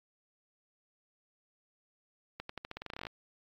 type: accelerating click train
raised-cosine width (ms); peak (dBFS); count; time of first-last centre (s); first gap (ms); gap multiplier
0.3; -24; 16; 2.4-3.068; 94; 0.88
effects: AAC 48 kbps